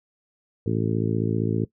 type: harmonic tone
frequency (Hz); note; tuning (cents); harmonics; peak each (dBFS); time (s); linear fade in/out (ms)
55.3; A1; +9; 2 / 3 / 4 / 5 / 6 / 7 / 8; -26 / -28 / -29 / -30 / -31 / -31 / -32; 0.66-1.65; 5
effects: noise-tail reverb RT60 0.1 s tail -19 dB re dry